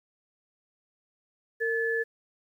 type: tone pair together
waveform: sine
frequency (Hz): 458 / 1729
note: A#4 / A6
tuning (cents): -31 / -31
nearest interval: octave + major seventh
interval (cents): 2300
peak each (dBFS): -28 / -28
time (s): 1.6-2.04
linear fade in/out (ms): 20
effects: 10-bit